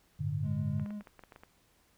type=chord; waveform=sine; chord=G suspended second; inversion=none; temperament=just; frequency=98 / 110.25 / 147 Hz; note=G2 / A2 / D3; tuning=0 / +4 / +2 cents; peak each=-36 / -37 / -33 dBFS; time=0.19-0.85 s; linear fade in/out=20 ms
type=tone with vibrato; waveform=triangle; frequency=206.9 Hz; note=G#3; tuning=6 cents flat; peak=-35 dBFS; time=0.42-1.03 s; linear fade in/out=50 ms; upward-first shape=triangle; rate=6.3 Hz; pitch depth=26 cents each way
type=clicks; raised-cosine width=0.5 ms; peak=-35 dBFS; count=10; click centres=0.797 / 0.861 / 0.906 / 1.009 / 1.072 / 1.193 / 1.237 / 1.322 / 1.361 / 1.435 s
effects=pink hiss -68 dBFS RMS until 1.97 s